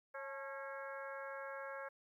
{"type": "harmonic tone with a mistuned harmonic", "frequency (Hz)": 273.1, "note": "C#4", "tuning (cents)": -26, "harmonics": [2, 3, 4, 5, 6, 7, 8], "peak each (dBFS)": [-47, -54, -52, -52, -50, -62, -58], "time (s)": [0.14, 1.89], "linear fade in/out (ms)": 10, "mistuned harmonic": 3, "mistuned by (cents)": 93, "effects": ["13-bit"]}